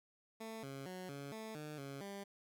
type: tone with pitch steps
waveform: 15% pulse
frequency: 222.7 / 136.8 / 183.9 / 140.6 / 220.1 / 151.4 / 138.6 / 199.1 Hz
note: A3 / C#3 / F#3 / C#3 / A3 / D#3 / C#3 / G3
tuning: +21 / -23 / -10 / +25 / +1 / -47 / 0 / +27 cents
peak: -39 dBFS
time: 0.4-2.24 s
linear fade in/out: 10 ms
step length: 230 ms
effects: none